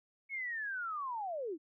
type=linear sweep; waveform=sine; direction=down; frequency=2219 to 286.8 Hz; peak=-36 dBFS; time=0.29-1.58 s; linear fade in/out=50 ms; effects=none